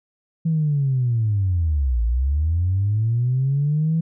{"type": "linear two-way sweep", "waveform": "sine", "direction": "down then up", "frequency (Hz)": [165.3, 55, 165.3], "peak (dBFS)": -16, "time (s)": [0.45, 4.01], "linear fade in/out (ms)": 10, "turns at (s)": 2.03, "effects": ["tanh soft clip ceiling -12 dBFS"]}